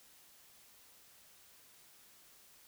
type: silence
effects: white hiss -62 dBFS RMS until 2.67 s

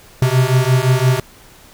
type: beating tone pair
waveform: square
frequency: 125.9 / 131.7 Hz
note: B2 / C3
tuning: +34 / +12 cents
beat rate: 5.8 Hz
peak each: -15 dBFS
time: 0.22-1.2 s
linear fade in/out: 2 ms
effects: pink hiss -44 dBFS RMS until 1.73 s

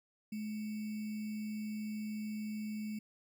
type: tone with sample-and-hold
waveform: sine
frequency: 213.5 Hz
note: G#3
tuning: 48 cents sharp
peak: -37 dBFS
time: 0.32-2.99 s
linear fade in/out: 5 ms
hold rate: 2450 Hz
effects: none

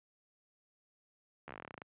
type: slowing click train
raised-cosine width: 0.5 ms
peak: -30 dBFS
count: 15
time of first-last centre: 1.48-1.818 s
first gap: 13 ms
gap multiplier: 1.09
effects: high-pass 100 Hz 12 dB/octave + resampled to 8000 Hz

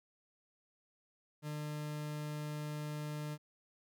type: tone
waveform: 40% pulse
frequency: 150 Hz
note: D3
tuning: 37 cents sharp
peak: -38 dBFS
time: 1.42-3.38 s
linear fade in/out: 50 ms
effects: none

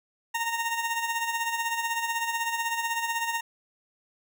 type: tone with tremolo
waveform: 20% pulse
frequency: 924 Hz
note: A#5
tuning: 16 cents flat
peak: -20 dBFS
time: 0.34-3.41 s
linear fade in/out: 10 ms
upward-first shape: sine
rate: 16 Hz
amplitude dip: 55%
effects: none

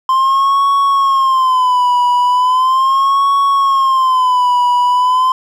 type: tone with vibrato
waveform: triangle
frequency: 1043 Hz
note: C6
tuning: 6 cents flat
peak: -7 dBFS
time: 0.09-5.32 s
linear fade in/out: 2 ms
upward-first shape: sine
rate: 0.38 Hz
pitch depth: 110 cents each way
effects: none

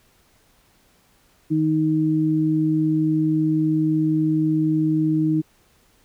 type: tone pair together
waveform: sine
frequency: 156.35 / 312.7 Hz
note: D#3 / D#4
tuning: +9 / +9 cents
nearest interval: octave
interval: 1200 cents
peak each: -22 / -18 dBFS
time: 1.5-5.42 s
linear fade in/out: 20 ms
effects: pink hiss -59 dBFS RMS until 6.04 s

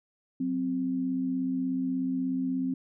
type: tone pair together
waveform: sine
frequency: 185.02 / 261.6 Hz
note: F#3 / C4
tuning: 0 / 0 cents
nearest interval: tritone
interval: 600 cents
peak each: -35 / -27 dBFS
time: 0.4-2.74 s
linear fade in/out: 5 ms
effects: none

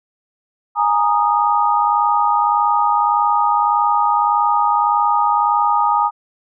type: chord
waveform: sine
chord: Ab suspended second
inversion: none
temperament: equal with one note detuned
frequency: 830.6 / 932.3 / 1237.3 Hz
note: Ab5 / Bb5 / Eb6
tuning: 0 / 0 / -10 cents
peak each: -17 dBFS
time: 0.75-6.11 s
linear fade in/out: 50 ms
effects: none

